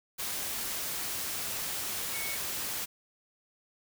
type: tone in noise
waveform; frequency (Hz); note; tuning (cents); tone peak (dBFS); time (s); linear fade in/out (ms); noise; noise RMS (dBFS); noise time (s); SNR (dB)
sine; 2217; C#7; 0; -38; 2.13-2.36; 20; white; -35; 0.18-2.86; -6
effects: none